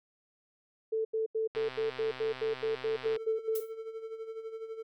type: tone bursts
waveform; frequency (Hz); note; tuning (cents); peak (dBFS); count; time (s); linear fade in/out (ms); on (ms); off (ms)
sine; 442.3; A4; +9; -28; 13; 0.92-3.606; 10; 130; 83
type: click train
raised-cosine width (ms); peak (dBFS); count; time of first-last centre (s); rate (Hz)
0.3; -26; 209; 1.55-3.162; 129
type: tone with tremolo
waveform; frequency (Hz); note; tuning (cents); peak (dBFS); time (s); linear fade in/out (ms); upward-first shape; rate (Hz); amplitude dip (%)
triangle; 446.2; A4; +24; -34; 3.03-4.83; 10; sine; 12; 65
type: noise with exponential decay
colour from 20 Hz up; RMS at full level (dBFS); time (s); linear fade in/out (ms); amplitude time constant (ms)
violet; -36; 3.55-3.72; 5; 36
effects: none